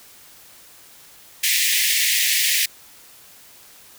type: high-pass noise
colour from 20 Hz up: pink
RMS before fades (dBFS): -19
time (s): 1.43-2.66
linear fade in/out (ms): 10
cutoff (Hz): 1800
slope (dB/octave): 96
effects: white hiss -47 dBFS RMS until 3.98 s